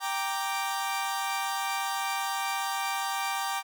sawtooth chord, G minor, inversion none, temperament equal, 784 / 932.3 / 1174.7 Hz, G5 / Bb5 / D6, 0 / 0 / 0 cents, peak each -28 / -31 / -30 dBFS, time 0-3.63 s, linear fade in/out 50 ms, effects none

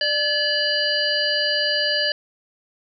harmonic tone with a mistuned harmonic, 592 Hz, D5, 14 cents sharp, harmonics 1 / 3 / 5 / 7 / 8, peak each -26 / -24 / -25 / -30 / -23 dBFS, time 0.01-2.12 s, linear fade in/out 2 ms, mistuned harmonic 3, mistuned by -60 cents, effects none

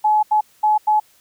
sine tone bursts at uneven times, 852 Hz, G#5, 44 cents sharp, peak -12 dBFS, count 4, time 0.04-0.23 / 0.31-0.41 / 0.63-0.78 / 0.87-1 s, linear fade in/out 10 ms, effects white hiss -55 dBFS RMS until 1.2 s

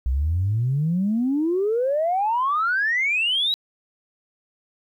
sine exponential sweep, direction up, 60.9 to 3938 Hz, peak -18 dBFS, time 0.06-3.54 s, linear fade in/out 0 ms, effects tanh soft clip ceiling -14 dBFS + 10-bit

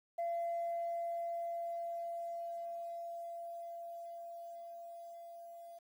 sine tone with level ramp, 682 Hz, F5, 41 cents flat, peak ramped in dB -32 to -49 dBFS, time 0.18-5.79 s, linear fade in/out 10 ms, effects tanh soft clip ceiling -32 dBFS + 11-bit

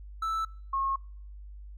triangle / sine tone pair in turn, 1318.5 / 1084.6 Hz, E6 / C#6, 0 / -38 cents, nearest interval minor third, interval 338 cents, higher first, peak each -26 dBFS, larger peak neither, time 0.22-0.45 / 0.73-0.96 s, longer neither, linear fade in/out 5 ms, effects noise-tail reverb RT60 0.6 s tail -26 dB re dry + added 50 Hz sine -42 dBFS peak until 1.77 s

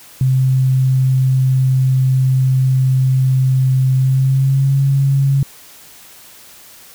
sine tone with pitch glide, 130.81 to 137.31 Hz, C3 to C#3, 0 to -16 cents, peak -10 dBFS, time 0.21-5.43 s, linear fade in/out 2 ms, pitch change +84 cents, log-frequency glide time 3.96-4.79 s, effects white hiss -41 dBFS RMS until 6.94 s

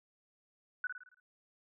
sine tone with echo, 1486 Hz, F#6, 7 cents sharp, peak -32 dBFS, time 0.84-0.87 s, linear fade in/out 2 ms, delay 55 ms, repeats 6, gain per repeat -6 dB, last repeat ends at 1.2 s, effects none

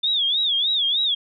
sine tone with vibrato, 3520 Hz, A7, in tune, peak -18 dBFS, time 0.03-1.15 s, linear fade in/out 10 ms, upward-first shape sine, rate 3.3 Hz, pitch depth 160 cents each way, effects none

